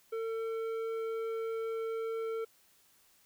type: tone with tanh clipping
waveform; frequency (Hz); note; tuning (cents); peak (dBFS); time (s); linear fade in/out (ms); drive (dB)
sine; 450.4; A4; +40; -35; 0.12-2.45; 10; 10
effects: white hiss -66 dBFS RMS until 3.25 s